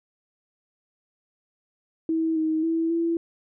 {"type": "tone with pitch steps", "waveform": "sine", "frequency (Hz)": [323.5, 315.8, 327.6, 334.3], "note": ["E4", "D#4", "E4", "E4"], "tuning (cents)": [-32, 26, -11, 24], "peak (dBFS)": -21, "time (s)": [2.09, 3.17], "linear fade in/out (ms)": 2, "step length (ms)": 270, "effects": []}